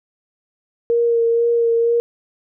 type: tone with vibrato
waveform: sine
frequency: 466.2 Hz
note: A#4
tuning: in tune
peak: -13 dBFS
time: 0.9-2 s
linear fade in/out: 0 ms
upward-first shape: sine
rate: 2.1 Hz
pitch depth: 17 cents each way
effects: none